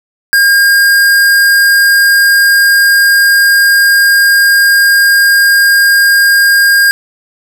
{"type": "tone", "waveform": "square", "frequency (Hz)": 1615, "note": "G#6", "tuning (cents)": -49, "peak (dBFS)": -5, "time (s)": [0.33, 6.91], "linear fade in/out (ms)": 0, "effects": []}